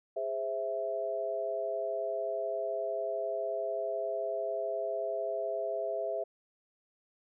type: chord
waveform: sine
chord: Ab augmented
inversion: none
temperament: equal with one note detuned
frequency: 412 / 523.3 / 659.3 Hz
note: Ab4 / C5 / E5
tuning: -14 / 0 / 0 cents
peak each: -38 / -38 / -33 dBFS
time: 0.16-6.24 s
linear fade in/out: 10 ms
effects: none